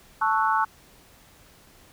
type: chord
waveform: sine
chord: F# minor seventh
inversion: first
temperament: equal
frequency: 880 / 1108.7 / 1318.5 / 1480 Hz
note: A5 / C#6 / E6 / F#6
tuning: 0 / 0 / 0 / 0 cents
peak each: -23 / -25 / -27 / -28 dBFS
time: 0.21-0.65 s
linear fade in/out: 10 ms
effects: pink hiss -54 dBFS RMS until 1.92 s